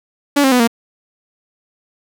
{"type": "tone with pitch steps", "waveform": "sawtooth", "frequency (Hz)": [285.7, 266.6, 248.7, 232.1], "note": ["D4", "C4", "B3", "A#3"], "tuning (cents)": [-48, 33, 12, -7], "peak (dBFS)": -6, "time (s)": [0.36, 0.676], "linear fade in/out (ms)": 10, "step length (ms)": 79, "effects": []}